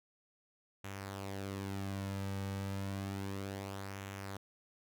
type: tone with flanger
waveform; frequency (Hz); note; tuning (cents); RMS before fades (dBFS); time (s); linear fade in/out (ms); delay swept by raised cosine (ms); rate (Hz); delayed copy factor
sawtooth; 98; G2; 0; -41; 0.84-4.37; 5; 0.21 to 2.91; 0.31; -0.5
effects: none